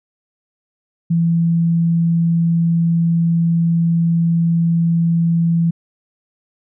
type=tone; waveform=sine; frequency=167.5 Hz; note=E3; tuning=28 cents sharp; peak=-12 dBFS; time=1.1-5.71 s; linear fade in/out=10 ms; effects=none